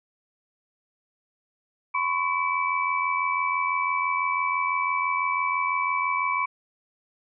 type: tone cluster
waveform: sine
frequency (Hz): 1013 / 1099 / 2303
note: B5 / C#6 / D7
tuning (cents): +44 / -15 / -34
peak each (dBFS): -27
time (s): 1.94-6.46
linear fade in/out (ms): 10
effects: none